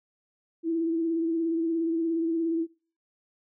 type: tone with vibrato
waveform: sine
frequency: 329.6 Hz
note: E4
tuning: in tune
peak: -24 dBFS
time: 0.63-2.67 s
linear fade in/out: 50 ms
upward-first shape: sine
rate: 17 Hz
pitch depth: 34 cents each way
effects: noise-tail reverb RT60 0.4 s tail -24 dB re dry